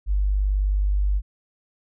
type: tone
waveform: sine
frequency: 49.49 Hz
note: G1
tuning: 17 cents sharp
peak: -18 dBFS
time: 0.06-1.22 s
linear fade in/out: 50 ms
effects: none